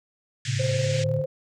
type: tone with pitch glide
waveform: sine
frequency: 135.7 to 147.98 Hz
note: C#3 to D3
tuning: -36 to +13 cents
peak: -26 dBFS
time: 0.45-1.26 s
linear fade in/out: 50 ms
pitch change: +149 cents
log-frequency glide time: 0.73-1.01 s
type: band-pass noise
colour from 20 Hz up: pink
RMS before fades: -35 dBFS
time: 0.45-1.04 s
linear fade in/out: 2 ms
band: 1700 to 7800 Hz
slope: 48 dB/octave
type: tone with vibrato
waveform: sine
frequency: 110 Hz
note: A2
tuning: in tune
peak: -26 dBFS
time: 0.45-1.22 s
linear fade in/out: 50 ms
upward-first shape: sine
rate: 6.2 Hz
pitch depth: 88 cents each way
type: tone with tremolo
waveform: sine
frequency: 523.3 Hz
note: C5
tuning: in tune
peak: -24 dBFS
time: 0.59-1.26 s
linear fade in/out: 10 ms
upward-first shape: square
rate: 20 Hz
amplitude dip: 35%
effects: none